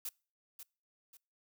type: noise with echo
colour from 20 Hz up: blue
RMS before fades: -40 dBFS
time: 0.05-0.09 s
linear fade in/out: 2 ms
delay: 540 ms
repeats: 2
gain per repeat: -9 dB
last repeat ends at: 1.17 s
effects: noise-tail reverb RT60 0.4 s tail -26 dB re dry